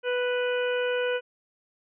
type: harmonic tone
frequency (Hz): 493.9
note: B4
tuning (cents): 0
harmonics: 1 / 2 / 3 / 4 / 5 / 6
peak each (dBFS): -25 / -39 / -32 / -44 / -37 / -38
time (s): 0.03-1.21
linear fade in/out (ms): 50
effects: none